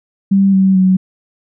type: tone with pitch steps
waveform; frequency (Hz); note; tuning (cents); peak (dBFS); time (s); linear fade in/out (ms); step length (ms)
sine; 195.6 / 191.24 / 186.98; G3 / G3 / F#3; -4 / -43 / +18; -7; 0.31-0.97; 10; 220
effects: none